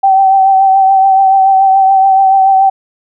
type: tone with vibrato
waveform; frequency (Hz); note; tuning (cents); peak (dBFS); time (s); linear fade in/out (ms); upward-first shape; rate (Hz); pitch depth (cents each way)
sine; 772; G5; -27; -4; 0.03-2.7; 10; triangle; 7; 33
effects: none